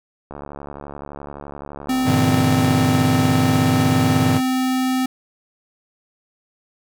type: click train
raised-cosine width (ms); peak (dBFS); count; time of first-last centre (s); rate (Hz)
1; -19; 185; 0.31-2.876; 71.7
type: tone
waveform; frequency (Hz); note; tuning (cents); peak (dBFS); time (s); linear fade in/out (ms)
square; 258.1; C4; -23; -18; 1.89-5.06; 5
type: chord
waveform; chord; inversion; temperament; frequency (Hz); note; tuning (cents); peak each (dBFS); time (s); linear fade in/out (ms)
40% pulse; E half-diminished seventh; first; just; 98.89 / 118.67 / 148.33 / 164.81; G2 / Bb2 / D3 / E3; +16 / +31 / +18 / 0; -22 / -21 / -21 / -23; 2.04-4.41; 50
effects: none